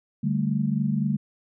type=chord; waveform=sine; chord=D suspended fourth; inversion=none; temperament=equal; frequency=146.83 / 196 / 220 Hz; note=D3 / G3 / A3; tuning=0 / 0 / 0 cents; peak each=-26 dBFS; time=0.23-1.17 s; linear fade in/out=10 ms; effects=none